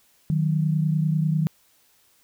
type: tone pair together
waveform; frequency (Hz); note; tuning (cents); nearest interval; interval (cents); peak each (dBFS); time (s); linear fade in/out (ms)
sine; 154.89 / 185; D#3 / F#3; -8 / 0; minor third; 308; -20 / -26; 0.3-1.47; 0
effects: white hiss -61 dBFS RMS until 2.23 s